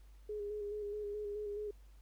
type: tone with vibrato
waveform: sine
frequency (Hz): 415.3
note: G#4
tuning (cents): 0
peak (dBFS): -38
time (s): 0.29-1.71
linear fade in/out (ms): 5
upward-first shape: square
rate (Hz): 4.7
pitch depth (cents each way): 26
effects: added 50 Hz sine -55 dBFS peak until 2.01 s + pink hiss -72 dBFS RMS until 2.01 s